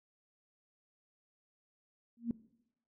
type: tone with exponential growth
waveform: sine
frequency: 234.2 Hz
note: A#3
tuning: 8 cents sharp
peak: -27 dBFS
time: 2.17-2.31 s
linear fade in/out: 2 ms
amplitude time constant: 30 ms
effects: noise-tail reverb RT60 0.8 s tail -19 dB re dry